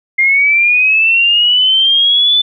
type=linear sweep; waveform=sine; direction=up; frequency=2105 to 3520 Hz; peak=-7 dBFS; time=0.18-2.42 s; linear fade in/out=10 ms; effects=none